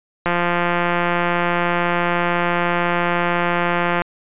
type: click train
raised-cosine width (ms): 0.5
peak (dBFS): -4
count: 655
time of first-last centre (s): 0.26-4.019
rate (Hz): 174
effects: resampled to 8000 Hz